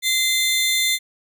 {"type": "tone pair together", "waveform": "sawtooth", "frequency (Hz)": [2069, 3565], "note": ["C7", "A7"], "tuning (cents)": [-20, 22], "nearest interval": "major sixth", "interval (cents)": 942, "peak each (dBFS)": -17, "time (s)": [0.02, 0.99], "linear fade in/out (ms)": 50, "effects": []}